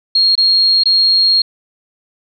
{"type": "tone with dropouts", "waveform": "sine", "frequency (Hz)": 4261, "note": "C8", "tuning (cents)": 31, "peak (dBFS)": -8, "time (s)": [0.15, 1.42], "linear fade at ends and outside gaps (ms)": 5, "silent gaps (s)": [[0.354, 0.377], [0.836, 0.856]], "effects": []}